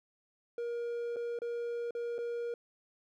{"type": "tone with dropouts", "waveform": "triangle", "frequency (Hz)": 473, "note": "A#4", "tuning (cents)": 25, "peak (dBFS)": -32, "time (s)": [0.58, 2.54], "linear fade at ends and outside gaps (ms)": 2, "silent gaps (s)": [[1.161, 1.166], [1.389, 1.418], [1.908, 1.95], [2.182, 2.187]], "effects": []}